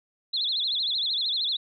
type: tone with vibrato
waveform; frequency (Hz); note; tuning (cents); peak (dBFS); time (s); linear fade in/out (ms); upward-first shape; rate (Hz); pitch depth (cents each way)
sine; 3776; A#7; +22; -24; 0.33-1.57; 10; sine; 13; 200
effects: none